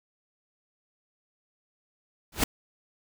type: noise with exponential growth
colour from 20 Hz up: pink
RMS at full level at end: -18 dBFS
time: 2.32-2.44 s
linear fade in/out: 5 ms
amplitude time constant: 26 ms
effects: none